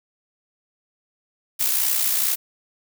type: noise with amplitude modulation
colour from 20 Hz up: blue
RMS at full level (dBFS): -19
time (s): 1.59-2.36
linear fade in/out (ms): 20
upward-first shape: sine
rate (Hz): 62.2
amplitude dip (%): 50
effects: none